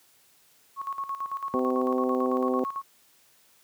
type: tone with tremolo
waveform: sine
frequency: 1100 Hz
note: C#6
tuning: 14 cents flat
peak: -28 dBFS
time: 0.76-2.83 s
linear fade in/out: 50 ms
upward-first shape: square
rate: 9 Hz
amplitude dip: 70%
type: harmonic tone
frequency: 127.9 Hz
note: C3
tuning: 39 cents flat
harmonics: 2 / 3 / 4 / 5 / 6 / 7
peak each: -27 / -29 / -29 / -39 / -36 / -46 dBFS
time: 1.54-2.64 s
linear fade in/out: 0 ms
effects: white hiss -61 dBFS RMS until 3.63 s + high-pass 80 Hz 12 dB/octave